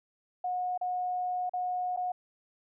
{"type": "tone with dropouts", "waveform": "sine", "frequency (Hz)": 726, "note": "F#5", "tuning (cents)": -33, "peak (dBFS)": -29, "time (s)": [0.44, 2.12], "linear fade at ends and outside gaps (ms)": 5, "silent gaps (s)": [[0.777, 0.812], [1.495, 1.535], [1.964, 1.972]], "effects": []}